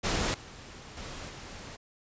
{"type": "noise with level steps", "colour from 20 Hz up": "pink", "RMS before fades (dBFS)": [-29, -47, -41, -44], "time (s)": [0.03, 1.77], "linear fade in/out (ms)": 20, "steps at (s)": [0.34, 0.97, 1.29], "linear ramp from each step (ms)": 2, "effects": ["resampled to 16000 Hz"]}